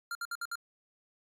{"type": "tone bursts", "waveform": "square", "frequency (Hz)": 1392, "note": "F6", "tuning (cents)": -6, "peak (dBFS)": -35, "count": 5, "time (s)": [0.11, 0.555], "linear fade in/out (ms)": 2, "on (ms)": 41, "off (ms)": 60, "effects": ["AAC 48 kbps"]}